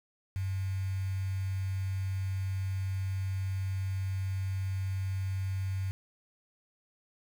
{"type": "tone with quantisation", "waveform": "sine", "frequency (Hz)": 95.8, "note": "G2", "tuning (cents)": -39, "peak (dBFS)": -30, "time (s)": [0.36, 5.91], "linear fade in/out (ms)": 0, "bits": 8, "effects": []}